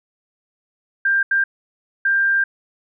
sine tone bursts at uneven times, 1589 Hz, G6, 23 cents sharp, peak -14 dBFS, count 3, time 1.05-1.23 / 1.31-1.44 / 2.05-2.44 s, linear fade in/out 5 ms, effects none

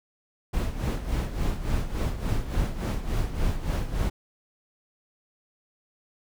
brown noise with tremolo, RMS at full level -24 dBFS, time 0.53-4.1 s, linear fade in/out 10 ms, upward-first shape sine, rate 3.5 Hz, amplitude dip 70%, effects none

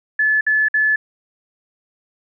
sine tone bursts, 1727 Hz, A6, 33 cents flat, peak -13 dBFS, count 3, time 0.19-0.96 s, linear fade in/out 5 ms, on 220 ms, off 55 ms, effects none

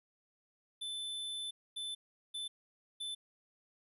square tone bursts at uneven times, 3520 Hz, A7, in tune, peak -39 dBFS, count 4, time 0.81-1.51 / 1.76-1.95 / 2.34-2.48 / 3-3.15 s, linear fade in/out 10 ms, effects resampled to 32000 Hz + 13-bit

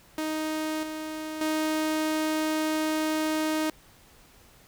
sawtooth tone with level steps, 311.8 Hz, D#4, 4 cents sharp, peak -24 / -29 / -21 dBFS, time 0.18-3.7 s, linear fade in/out 2 ms, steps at 0.83 / 1.41 s, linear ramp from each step 2 ms, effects pink hiss -56 dBFS RMS until 4.67 s

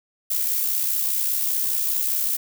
violet noise with amplitude modulation, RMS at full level -21 dBFS, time 0.3-2.37 s, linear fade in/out 10 ms, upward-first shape sine, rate 65 Hz, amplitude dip 45%, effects none

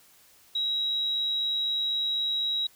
sine tone, 3852 Hz, B7, 44 cents flat, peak -25 dBFS, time 0.55-2.67 s, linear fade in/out 5 ms, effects white hiss -58 dBFS RMS until 2.75 s

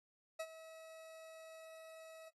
40% pulse tone with ADSR envelope, 644 Hz, E5, 41 cents flat, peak -38 dBFS, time 0.39-2.31 s, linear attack 11 ms, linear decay 57 ms, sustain -14 dB, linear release 43 ms, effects noise-tail reverb RT60 0.1 s tail -20 dB re dry + AAC 32 kbps

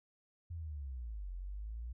sine linear two-way sweep, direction down then up, 86.9 to 43.6 to 60.9 Hz, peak -40 dBFS, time 0.5-1.93 s, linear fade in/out 10 ms, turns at 1.33 s, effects none

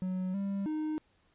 triangle tone with pitch steps, 185.1 / 197.7 / 308.9 Hz, F#3 / G3 / D#4, +1 / +15 / -12 cents, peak -29 dBFS, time 0.02-0.98 s, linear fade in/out 0 ms, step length 320 ms, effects pink hiss -70 dBFS RMS until 1.34 s + resampled to 8000 Hz

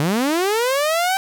sawtooth linear sweep, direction up, 136.4 to 780 Hz, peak -13 dBFS, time 0-1.17 s, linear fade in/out 0 ms, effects none

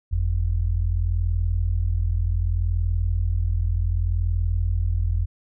sine tone pair together, 46.65 / 87.31 Hz, F#1 / F2, +15 / 0 cents, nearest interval major seventh, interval 1085 cents, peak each -22 dBFS, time 0.11-5.26 s, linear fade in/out 20 ms, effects none

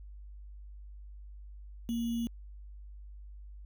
sine tone with sample-and-hold, 233.1 Hz, A#3, in tune, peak -30 dBFS, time 1.89-2.27 s, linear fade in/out 0 ms, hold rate 3150 Hz, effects added 50 Hz sine -45 dBFS peak until 3.65 s

